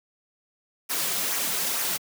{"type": "noise with flanger", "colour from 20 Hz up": "white", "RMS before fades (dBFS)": -27, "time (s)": [0.89, 1.98], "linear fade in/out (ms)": 20, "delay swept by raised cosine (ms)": [0.24, 3.64], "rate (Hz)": 2.2, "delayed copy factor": -0.5, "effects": ["high-pass 150 Hz 12 dB/octave"]}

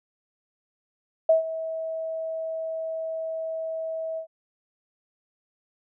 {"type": "tone with ADSR envelope", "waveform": "sine", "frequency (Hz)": 646, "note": "E5", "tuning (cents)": -35, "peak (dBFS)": -13, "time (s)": [1.29, 4.27], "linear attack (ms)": 5, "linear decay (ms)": 130, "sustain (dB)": -15, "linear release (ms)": 94, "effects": []}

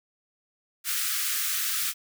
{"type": "high-pass noise", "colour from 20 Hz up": "white", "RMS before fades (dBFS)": -28, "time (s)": [0.84, 1.94], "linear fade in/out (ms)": 50, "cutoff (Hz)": 1200, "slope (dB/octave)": 96, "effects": []}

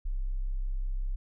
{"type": "tone", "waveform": "sine", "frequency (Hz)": 32.7, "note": "C1", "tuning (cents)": 0, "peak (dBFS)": -28, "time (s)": [0.05, 1.16], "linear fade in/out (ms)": 10, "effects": []}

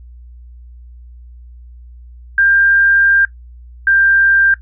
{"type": "tone pair in turn", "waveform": "sine", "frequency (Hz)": [1594, 1585.6], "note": ["G6", "G6"], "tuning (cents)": [28, 19], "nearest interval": "unison", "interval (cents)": 9, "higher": "first", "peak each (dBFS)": -8, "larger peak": "neither", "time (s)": [[2.38, 3.25], [3.87, 4.54]], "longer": "first", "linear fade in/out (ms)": 2, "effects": ["noise-tail reverb RT60 0.1 s tail -17 dB re dry", "added 60 Hz sine -34 dBFS peak until 4.61 s"]}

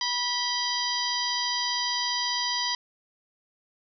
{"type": "harmonic tone with a mistuned harmonic", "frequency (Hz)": 975, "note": "B5", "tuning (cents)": -23, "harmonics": [1, 2, 3, 4, 5, 6], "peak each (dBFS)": [-32, -34, -32, -36, -29, -38], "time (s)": [0.01, 2.75], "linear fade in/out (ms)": 2, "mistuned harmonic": 3, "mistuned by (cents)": 130, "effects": []}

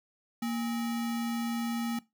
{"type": "tone with sample-and-hold", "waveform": "sine", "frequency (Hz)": 233.1, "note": "A#3", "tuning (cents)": 0, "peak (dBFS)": -29, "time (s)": [0.42, 1.99], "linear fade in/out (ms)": 5, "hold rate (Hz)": 1050, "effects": ["noise-tail reverb RT60 0.2 s tail -19 dB re dry"]}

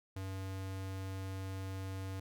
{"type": "tone", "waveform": "square", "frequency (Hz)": 95.6, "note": "G2", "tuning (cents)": -43, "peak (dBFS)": -40, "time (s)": [0.16, 2.2], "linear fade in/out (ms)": 5, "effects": []}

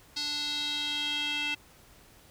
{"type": "tone with band-pass filter sweep", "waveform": "square", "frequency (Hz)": 293.7, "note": "D4", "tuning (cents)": 0, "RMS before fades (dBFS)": -32, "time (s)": [0.16, 1.55], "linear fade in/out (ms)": 10, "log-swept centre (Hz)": [4500, 2800], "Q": 5, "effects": ["pink hiss -57 dBFS RMS until 2.3 s"]}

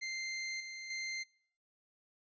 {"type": "tone with level steps", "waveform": "sawtooth", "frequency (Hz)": 2088, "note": "C7", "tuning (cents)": -4, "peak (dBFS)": [-34, -40, -34], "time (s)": [0.01, 1.24], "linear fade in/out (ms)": 20, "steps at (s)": [0.6, 0.9], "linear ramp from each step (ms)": 5, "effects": ["noise-tail reverb RT60 0.6 s tail -23 dB re dry", "resampled to 16000 Hz"]}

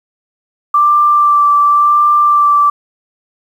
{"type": "tone with vibrato", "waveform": "sine", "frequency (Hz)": 1174.7, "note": "D6", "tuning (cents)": 0, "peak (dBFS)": -6, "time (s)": [0.74, 2.7], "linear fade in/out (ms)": 5, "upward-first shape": "sine", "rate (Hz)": 0.92, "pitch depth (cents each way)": 14, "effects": ["7-bit"]}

